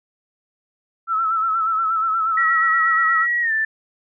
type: tone with vibrato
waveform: sine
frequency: 1318.5 Hz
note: E6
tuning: in tune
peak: -17 dBFS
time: 1.07-3.27 s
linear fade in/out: 50 ms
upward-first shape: sine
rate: 8.4 Hz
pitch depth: 51 cents each way
type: tone with pitch glide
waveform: sine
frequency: 1916 to 1767.2 Hz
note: A#6 to A6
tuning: +47 to +7 cents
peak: -17 dBFS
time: 2.37-3.65 s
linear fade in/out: 5 ms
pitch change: -140 cents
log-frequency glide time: 3.41-3.52 s
effects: none